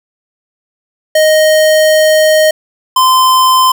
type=tone pair in turn; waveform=square; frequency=622.3 / 1032.5 Hz; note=D#5 / C6; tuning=0 / -23 cents; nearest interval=major sixth; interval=877 cents; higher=second; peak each=-6 dBFS; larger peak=neither; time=1.15-2.51 / 2.96-3.72 s; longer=first; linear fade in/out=5 ms; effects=none